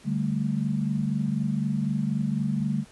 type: chord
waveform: sine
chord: D suspended fourth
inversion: none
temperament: equal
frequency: 146.83 / 196 / 220 Hz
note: D3 / G3 / A3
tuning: 0 / 0 / 0 cents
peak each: -28 dBFS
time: 0.04-2.85 s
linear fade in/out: 50 ms
effects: pink hiss -53 dBFS RMS until 2.91 s + resampled to 24000 Hz